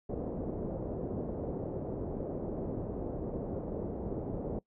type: low-pass noise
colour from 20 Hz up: white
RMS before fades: -37 dBFS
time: 0.09-4.59 s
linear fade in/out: 5 ms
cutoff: 530 Hz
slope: 24 dB/octave
effects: noise-tail reverb RT60 0.1 s tail -23 dB re dry